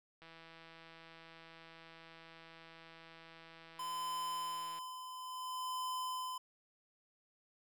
click train, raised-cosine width 0.3 ms, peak -40 dBFS, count 750, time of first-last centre 0.22-4.787 s, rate 164 Hz
square tone with tremolo, 1019 Hz, C6, 46 cents flat, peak -38 dBFS, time 3.79-6.38 s, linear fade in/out 5 ms, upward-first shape sine, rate 0.59 Hz, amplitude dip 60%
effects none

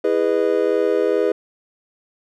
triangle chord, E major seventh, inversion none, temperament just, 329.6 / 412 / 494.4 / 618.1 Hz, E4 / G#4 / B4 / D#5, 0 / -14 / +2 / -12 cents, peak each -22 / -17 / -18 / -23 dBFS, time 0.04-1.32 s, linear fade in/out 5 ms, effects none

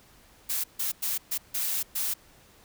blue noise bursts at uneven times, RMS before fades -29 dBFS, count 6, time 0.49-0.64 / 0.79-0.92 / 1.02-1.18 / 1.31-1.38 / 1.54-1.83 / 1.95-2.14 s, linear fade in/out 10 ms, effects pink hiss -57 dBFS RMS until 2.64 s

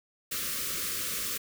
white band-stop noise, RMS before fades -33 dBFS, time 0.31-1.38 s, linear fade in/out 10 ms, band 580 to 1100 Hz, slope 96 dB/octave, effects none

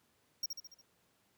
square tone with echo, 5588 Hz, F8, in tune, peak -33 dBFS, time 0.43-0.46 s, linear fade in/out 5 ms, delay 71 ms, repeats 5, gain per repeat -5 dB, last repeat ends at 0.815 s, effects pink hiss -73 dBFS RMS until 1.37 s + high-pass 100 Hz 12 dB/octave

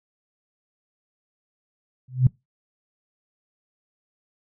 sine tone with exponential growth, 127.7 Hz, C3, 42 cents flat, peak -9 dBFS, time 2.08-2.27 s, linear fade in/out 5 ms, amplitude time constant 41 ms, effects noise-tail reverb RT60 0.2 s tail -23 dB re dry

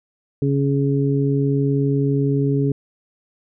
harmonic tone, 139.4 Hz, C#3, 10 cents sharp, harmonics 1 / 2 / 3, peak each -18 / -21 / -23 dBFS, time 0.42-2.72 s, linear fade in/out 2 ms, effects none

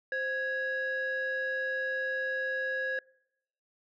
sine tone pair together, 523.3 / 1661.4 Hz, C5 / G#6, 0 / 0 cents, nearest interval octave + minor sixth, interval 2000 cents, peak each -33 / -29 dBFS, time 0.12-2.99 s, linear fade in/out 2 ms, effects noise-tail reverb RT60 0.8 s tail -26 dB re dry + tanh soft clip ceiling -26 dBFS

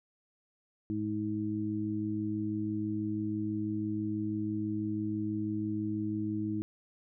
harmonic tone, 106.1 Hz, G#2, 38 cents sharp, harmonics 1 / 2 / 3, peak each -38 / -36 / -33 dBFS, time 0.9-6.62 s, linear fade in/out 0 ms, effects none

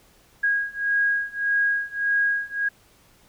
sine beating tone pair, 1640 / 1641.7 Hz, G#6 / G#6, -22 / -20 cents, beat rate 1.7 Hz, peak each -24 / -23 dBFS, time 0.43-2.69 s, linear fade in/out 10 ms, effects pink hiss -57 dBFS RMS until 3.28 s

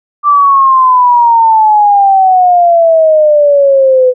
sine exponential sweep, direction down, 1180 to 500 Hz, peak -3 dBFS, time 0.23-4.14 s, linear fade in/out 50 ms, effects none

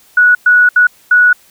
sine tone bursts at uneven times, 1467 Hz, F#6, 15 cents flat, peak -4 dBFS, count 4, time 0.17-0.35 / 0.46-0.69 / 0.76-0.87 / 1.11-1.33 s, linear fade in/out 5 ms, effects white hiss -47 dBFS RMS until 1.5 s

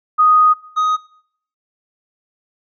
sine / triangle tone pair in turn, 1244.5 / 1251.7 Hz, D#6 / D#6, 0 / +10 cents, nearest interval unison, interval 10 cents, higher second, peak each -8 / -11 dBFS, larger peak first, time 0.18-0.54 / 0.76-0.97 s, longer first, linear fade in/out 20 ms, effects noise-tail reverb RT60 0.6 s tail -20 dB re dry + resampled to 16000 Hz

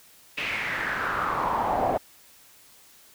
brown noise with band-pass filter sweep, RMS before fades -27 dBFS, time 0.37-1.98 s, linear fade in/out 10 ms, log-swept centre 2600 to 660 Hz, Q 4.1, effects white hiss -54 dBFS RMS until 3.14 s

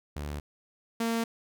sawtooth tone pair in turn, 73.42 / 229.2 Hz, D2 / A#3, 0 / -29 cents, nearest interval octave + minor sixth, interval 1971 cents, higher second, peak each -30 / -23 dBFS, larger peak second, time 0.16-0.4 / 1-1.24 s, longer neither, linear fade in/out 5 ms, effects none

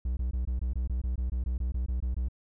triangle tone bursts, 61.74 Hz, B1, in tune, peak -25 dBFS, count 16, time 0.05-2.285 s, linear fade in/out 5 ms, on 120 ms, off 21 ms, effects none

